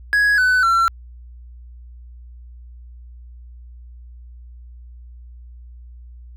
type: tone with pitch steps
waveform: triangle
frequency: 1667 / 1502.4 / 1354 Hz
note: G#6 / F#6 / E6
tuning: +6 / +26 / +46 cents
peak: -11 dBFS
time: 0.13-0.88 s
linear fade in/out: 0 ms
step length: 250 ms
effects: added 60 Hz sine -37 dBFS peak until 6.36 s